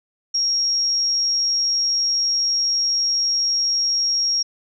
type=tone; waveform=sine; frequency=5588 Hz; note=F8; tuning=in tune; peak=-17 dBFS; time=0.34-4.43 s; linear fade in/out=10 ms; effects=none